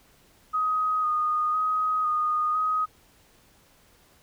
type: tone with vibrato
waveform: sine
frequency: 1244.5 Hz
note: D#6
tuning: in tune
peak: -22 dBFS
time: 0.53-2.86 s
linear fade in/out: 20 ms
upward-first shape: square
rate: 0.99 Hz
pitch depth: 18 cents each way
effects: pink hiss -59 dBFS RMS until 4.22 s